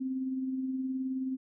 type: tone with tremolo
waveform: sine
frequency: 261.6 Hz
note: C4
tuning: in tune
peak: -29 dBFS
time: 0-1.37 s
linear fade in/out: 20 ms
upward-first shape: sine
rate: 19 Hz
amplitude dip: 35%
effects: none